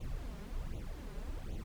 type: noise with flanger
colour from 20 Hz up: brown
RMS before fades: -41 dBFS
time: 0-1.64 s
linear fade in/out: 10 ms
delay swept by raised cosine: 0.29 to 4.99 ms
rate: 1.3 Hz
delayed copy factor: +0.8
effects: none